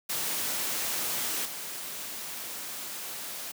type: noise with level steps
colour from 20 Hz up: white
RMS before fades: -31 / -38 dBFS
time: 0.09-3.52 s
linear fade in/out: 10 ms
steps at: 1.45 s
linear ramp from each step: 5 ms
effects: high-pass 150 Hz 12 dB/octave